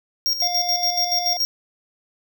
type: tone with tremolo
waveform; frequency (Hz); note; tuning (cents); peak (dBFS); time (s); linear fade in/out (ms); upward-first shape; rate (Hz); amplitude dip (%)
square; 5580; F8; -2; -18; 0.26-1.45; 0; square; 7; 65
type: harmonic tone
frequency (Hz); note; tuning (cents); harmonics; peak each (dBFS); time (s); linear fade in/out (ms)
705; F5; +16; 1 / 3 / 5 / 7; -25 / -38 / -36 / -44; 0.42-1.37; 2
effects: none